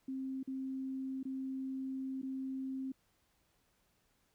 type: tone with dropouts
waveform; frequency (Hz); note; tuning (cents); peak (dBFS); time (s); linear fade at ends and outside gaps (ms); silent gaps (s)
sine; 264.8; C4; +21; -37; 0.08-2.92; 5; 0.431-0.475 / 1.231-1.252 / 2.217-2.229
effects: pink hiss -75 dBFS RMS until 4.34 s